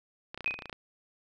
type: clicks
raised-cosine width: 0.3 ms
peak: -23 dBFS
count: 12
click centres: 0.345 / 0.376 / 0.407 / 0.444 / 0.478 / 0.509 / 0.541 / 0.59 / 0.622 / 0.657 / 0.696 / 0.728 s
type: tone with exponential decay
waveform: sine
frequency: 2507 Hz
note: D#7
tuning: 12 cents sharp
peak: -24 dBFS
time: 0.46-0.69 s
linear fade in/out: 0 ms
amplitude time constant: 48 ms
effects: none